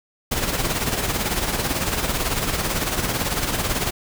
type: noise with tremolo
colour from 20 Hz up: pink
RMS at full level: -21 dBFS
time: 0.31-3.91 s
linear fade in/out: 10 ms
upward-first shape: sine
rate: 18 Hz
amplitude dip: 55%
effects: none